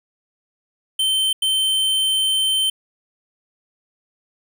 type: tone bursts at uneven times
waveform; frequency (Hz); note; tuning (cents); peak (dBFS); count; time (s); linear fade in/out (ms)
square; 3099; G7; -21; -17; 2; 0.99-1.33 / 1.42-2.7; 5
effects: none